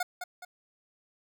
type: tone with echo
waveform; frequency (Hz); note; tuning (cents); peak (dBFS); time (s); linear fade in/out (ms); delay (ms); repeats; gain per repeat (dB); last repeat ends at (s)
25% pulse; 720; F#5; -47; -24; 0-0.03; 5; 210; 2; -7; 0.45
effects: none